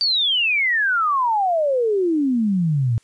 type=exponential sweep; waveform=sine; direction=down; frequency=4676 to 110 Hz; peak=-16 dBFS; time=0.01-2.98 s; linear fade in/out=0 ms; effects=white hiss -59 dBFS RMS until 3.03 s + resampled to 22050 Hz